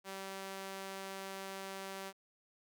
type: tone with high-pass filter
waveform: sawtooth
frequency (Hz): 193.4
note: G3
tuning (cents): -23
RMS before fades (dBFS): -45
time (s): 0.04-2.13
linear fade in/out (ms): 50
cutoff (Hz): 420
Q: 0.61
effects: none